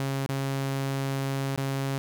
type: tone with dropouts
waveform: sawtooth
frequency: 136.3 Hz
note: C#3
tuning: 29 cents flat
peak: -23 dBFS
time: 0-1.98 s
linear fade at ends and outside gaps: 0 ms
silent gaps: 0.262-0.291 / 1.56-1.576 s
effects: none